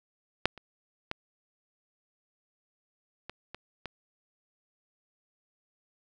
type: clicks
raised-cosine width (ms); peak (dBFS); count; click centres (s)
0.3; -6 / -30 / -16 / -23 / -24 / -21; 6; 0.456 / 0.577 / 1.114 / 3.296 / 3.546 / 3.857
effects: none